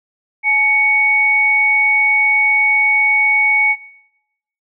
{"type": "tone pair together", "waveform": "sine", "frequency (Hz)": [847.7, 2228], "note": ["G#5", "C#7"], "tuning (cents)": [35, 8], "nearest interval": "octave + perfect fourth", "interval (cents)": 1673, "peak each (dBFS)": [-22, -11], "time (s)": [0.43, 3.76], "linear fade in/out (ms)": 50, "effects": ["noise-tail reverb RT60 0.9 s tail -21 dB re dry"]}